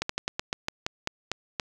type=slowing click train; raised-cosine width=0.2 ms; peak=-10 dBFS; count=11; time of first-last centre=0.02-1.598 s; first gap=74 ms; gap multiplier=1.16; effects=none